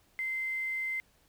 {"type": "tone with quantisation", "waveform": "sine", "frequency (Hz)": 2075, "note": "C7", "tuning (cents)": -15, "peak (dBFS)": -31, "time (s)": [0.19, 1], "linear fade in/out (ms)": 0, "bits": 9, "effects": ["pink hiss -67 dBFS RMS until 1.28 s"]}